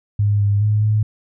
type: tone with pitch steps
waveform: sine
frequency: 103 / 101.7 / 105.8 / 107.1 Hz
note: G#2 / G#2 / G#2 / A2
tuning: -14 / -36 / +33 / -46 cents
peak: -13 dBFS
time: 0.19-1.03 s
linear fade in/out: 5 ms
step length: 210 ms
effects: none